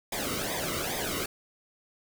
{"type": "noise with flanger", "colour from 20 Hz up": "pink", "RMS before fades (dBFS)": -32, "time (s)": [0.12, 1.26], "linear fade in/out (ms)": 5, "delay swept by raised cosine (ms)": [0.7, 1.21], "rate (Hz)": 2.4, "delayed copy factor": -0.75, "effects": []}